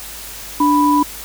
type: tone pair together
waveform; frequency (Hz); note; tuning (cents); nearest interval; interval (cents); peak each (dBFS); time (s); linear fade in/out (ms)
sine; 293.7 / 988; D4 / B5; 0 / 0; octave + major sixth; 2100; -13; 0.6-1.03; 5
effects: added 50 Hz sine -40 dBFS peak until 1.24 s + white hiss -32 dBFS RMS until 1.24 s